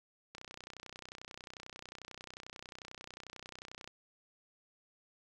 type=click train; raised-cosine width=0.2 ms; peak=-29 dBFS; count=111; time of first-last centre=0.35-3.876 s; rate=31.2 Hz; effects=none